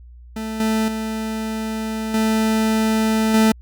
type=tone with level steps; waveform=40% pulse; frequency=220 Hz; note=A3; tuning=in tune; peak=-24 / -16 / -22 / -15 / -11 dBFS; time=0.36-3.52 s; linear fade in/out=5 ms; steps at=0.6 / 0.88 / 2.14 / 3.34 s; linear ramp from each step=2 ms; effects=added 60 Hz sine -39 dBFS peak until 3.61 s